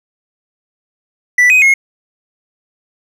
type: tone with pitch steps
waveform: triangle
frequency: 1972 / 2511 / 2161 Hz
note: B6 / D#7 / C#7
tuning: -3 / +15 / -45 cents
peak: -4 dBFS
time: 1.38-1.74 s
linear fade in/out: 5 ms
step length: 120 ms
effects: none